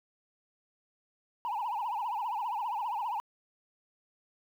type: tone with vibrato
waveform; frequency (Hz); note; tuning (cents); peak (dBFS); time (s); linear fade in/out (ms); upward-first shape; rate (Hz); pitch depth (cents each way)
sine; 898; A5; +35; -29; 1.45-3.2; 0; triangle; 15; 220
effects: tanh soft clip ceiling -29 dBFS + 10-bit